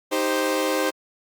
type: chord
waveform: sawtooth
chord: C minor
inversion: first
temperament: equal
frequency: 311.1 / 392 / 523.3 Hz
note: Eb4 / G4 / C5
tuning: 0 / 0 / 0 cents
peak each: -22 / -23 / -20 dBFS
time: 0.11-0.91 s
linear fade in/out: 20 ms
effects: Opus 48 kbps